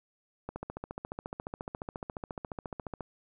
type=click train; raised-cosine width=1 ms; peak=-23 dBFS; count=37; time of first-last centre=0.49-3.007 s; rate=14.3 Hz; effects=none